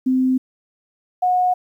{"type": "tone pair in turn", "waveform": "sine", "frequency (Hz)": [258.4, 728.1], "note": ["C4", "F#5"], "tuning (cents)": [-21, -28], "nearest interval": "octave + tritone", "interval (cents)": 1793, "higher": "second", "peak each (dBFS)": -14, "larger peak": "neither", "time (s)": [[0.06, 0.38], [1.22, 1.54]], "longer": "neither", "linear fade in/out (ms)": 10, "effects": ["9-bit"]}